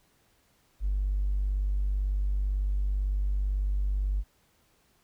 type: tone with tanh clipping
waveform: triangle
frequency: 49 Hz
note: G1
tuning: in tune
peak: -24 dBFS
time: 0.8-4.24 s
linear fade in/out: 50 ms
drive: 1 dB
effects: pink hiss -67 dBFS RMS until 5.03 s